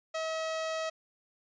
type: tone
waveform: sawtooth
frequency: 641 Hz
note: E5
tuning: 49 cents flat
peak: -28 dBFS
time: 0.14-0.9 s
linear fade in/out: 10 ms
effects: resampled to 16000 Hz